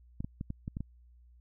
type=clicks; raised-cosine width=5 ms; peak=-24 dBFS; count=7; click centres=0.205 / 0.245 / 0.411 / 0.504 / 0.679 / 0.769 / 0.806 s; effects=added 60 Hz sine -56 dBFS peak until 1.4 s